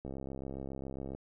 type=click train; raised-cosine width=2 ms; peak=-28 dBFS; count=75; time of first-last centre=0.05-1.15 s; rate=67.3 Hz; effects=none